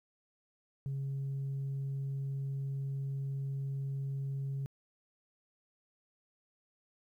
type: tone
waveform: sine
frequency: 137 Hz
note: C#3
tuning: 20 cents flat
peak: -32 dBFS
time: 0.86-4.66 s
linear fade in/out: 0 ms
effects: tanh soft clip ceiling -32 dBFS + 12-bit